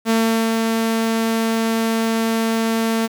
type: tone with ADSR envelope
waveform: sawtooth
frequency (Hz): 225.5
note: A3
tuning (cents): +43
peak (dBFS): -10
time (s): 0.05-3.08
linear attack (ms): 50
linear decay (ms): 400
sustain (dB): -3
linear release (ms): 28
effects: 8-bit